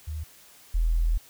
sine tone pair in turn, 77.6 / 41.11 Hz, D#2 / E1, -4 / -4 cents, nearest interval major seventh, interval 1100 cents, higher first, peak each -30 / -20 dBFS, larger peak second, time 0.07-0.24 / 0.74-1.18 s, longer second, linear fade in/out 10 ms, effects white hiss -53 dBFS RMS until 1.29 s

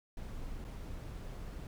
brown noise with dropouts, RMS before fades -43 dBFS, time 0.17-1.67 s, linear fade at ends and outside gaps 2 ms, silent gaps 0.643-0.648 s, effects none

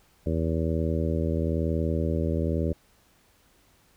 harmonic tone, 81 Hz, E2, 30 cents flat, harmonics 1 / 2 / 3 / 4 / 5 / 6 / 7, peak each -27 / -30 / -32 / -33 / -34 / -35 / -35 dBFS, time 0.26-2.73 s, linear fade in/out 5 ms, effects pink hiss -62 dBFS RMS until 3.96 s

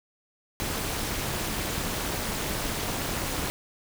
pink noise with amplitude modulation, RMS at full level -27 dBFS, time 0.6-3.5 s, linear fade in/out 0 ms, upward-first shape sine, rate 246 Hz, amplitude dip 75%, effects none

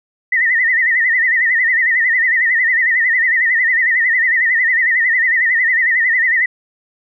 sine tone with vibrato, 1921 Hz, B6, 48 cents flat, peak -11 dBFS, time 0.32-6.46 s, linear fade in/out 5 ms, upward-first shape sine, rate 11 Hz, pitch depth 110 cents each way, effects none

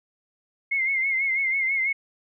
sine tone with vibrato, 2136 Hz, C7, 35 cents sharp, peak -21 dBFS, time 0.71-1.93 s, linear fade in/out 10 ms, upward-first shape sine, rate 6.1 Hz, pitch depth 59 cents each way, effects none

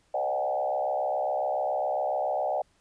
sine tone with frequency modulation, 677 Hz, E5, 46 cents sharp, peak -25 dBFS, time 0.14-2.62 s, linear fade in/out 5 ms, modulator 67.2 Hz, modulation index 2, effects pink hiss -67 dBFS RMS until 2.8 s + resampled to 22050 Hz

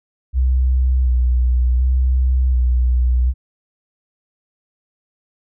sine tone with vibrato, 62.8 Hz, B1, 30 cents sharp, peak -12 dBFS, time 0.33-3.34 s, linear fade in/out 50 ms, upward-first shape square, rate 0.68 Hz, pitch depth 30 cents each way, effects none

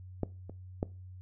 clicks, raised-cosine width 2 ms, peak -17 / -30 / -17 dBFS, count 3, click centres 0.233 / 0.496 / 0.829 s, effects noise-tail reverb RT60 0.3 s tail -20 dB re dry + added 92 Hz sine -45 dBFS peak until 1.21 s

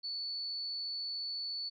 sine tone, 4457 Hz, C#8, 9 cents sharp, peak -36 dBFS, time 0.03-1.7 s, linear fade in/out 20 ms, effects none

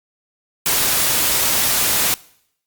white noise, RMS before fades -17 dBFS, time 0.66-2.14 s, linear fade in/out 0 ms, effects noise-tail reverb RT60 0.7 s tail -22 dB re dry + Opus 48 kbps

